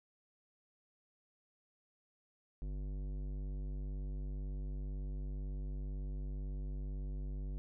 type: tone with tanh clipping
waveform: sine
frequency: 49 Hz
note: G1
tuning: in tune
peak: -40 dBFS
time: 2.62-7.58 s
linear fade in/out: 0 ms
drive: 15 dB
effects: none